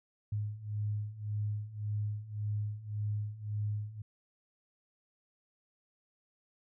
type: beating tone pair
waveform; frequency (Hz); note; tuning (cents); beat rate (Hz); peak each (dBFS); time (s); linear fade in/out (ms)
sine; 103.83 / 105.63; G#2 / G#2; 0 / +30; 1.8; -38 / -35; 0.32-4.02; 5
effects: none